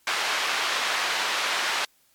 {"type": "band-pass noise", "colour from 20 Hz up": "pink", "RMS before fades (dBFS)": -26, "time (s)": [0.07, 1.85], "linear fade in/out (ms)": 2, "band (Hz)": [990, 4500], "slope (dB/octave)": 12, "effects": ["white hiss -63 dBFS RMS until 2.14 s", "MP3 96 kbps"]}